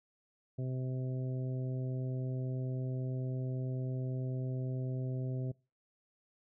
harmonic tone, 129.1 Hz, C3, 23 cents flat, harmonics 1 / 2 / 3 / 4 / 5, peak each -34 / -44 / -46 / -51 / -51 dBFS, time 0.58-5.52 s, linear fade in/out 10 ms, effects noise-tail reverb RT60 0.3 s tail -23 dB re dry

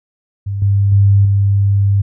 sine tone with level steps, 99.7 Hz, G2, 30 cents sharp, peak -17 / -9 / -6 / -9 dBFS, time 0.46-2.02 s, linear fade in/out 10 ms, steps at 0.62 / 0.92 / 1.25 s, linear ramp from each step 2 ms, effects none

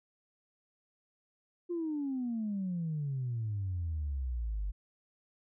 sine exponential sweep, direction down, 355.3 to 47.16 Hz, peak -31 dBFS, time 1.69-4.72 s, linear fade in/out 20 ms, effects tanh soft clip ceiling -28 dBFS

